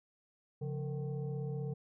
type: tone with frequency modulation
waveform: sine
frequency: 138.59 Hz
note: C#3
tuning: in tune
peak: -35 dBFS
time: 0.61-1.74 s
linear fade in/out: 10 ms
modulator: 313 Hz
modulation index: 0.85
effects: none